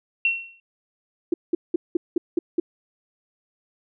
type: tone with exponential decay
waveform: sine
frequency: 2723 Hz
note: F7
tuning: 44 cents flat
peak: -15 dBFS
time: 0.25-0.6 s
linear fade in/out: 2 ms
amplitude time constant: 74 ms
type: tone bursts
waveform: sine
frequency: 342 Hz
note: F4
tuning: 36 cents flat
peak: -16 dBFS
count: 7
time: 1.32-2.6 s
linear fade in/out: 5 ms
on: 20 ms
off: 190 ms
effects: none